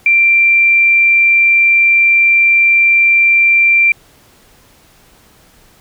sine tone, 2360 Hz, D7, 8 cents sharp, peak -6 dBFS, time 0.06-3.92 s, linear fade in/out 2 ms, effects pink hiss -47 dBFS RMS until 5.8 s

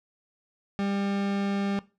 40% pulse tone, 199.1 Hz, G3, 27 cents sharp, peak -25 dBFS, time 0.79-1.79 s, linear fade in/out 0 ms, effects noise-tail reverb RT60 0.3 s tail -19 dB re dry + low-pass 4000 Hz 12 dB/octave

